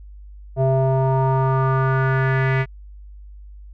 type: tone with low-pass filter sweep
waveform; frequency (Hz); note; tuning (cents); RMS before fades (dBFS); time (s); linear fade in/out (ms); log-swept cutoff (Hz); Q
square; 132.6; C3; +23; -18; 0.56-2.66; 50; 630 to 2100; 3.9
effects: added 50 Hz sine -37 dBFS peak until 3.73 s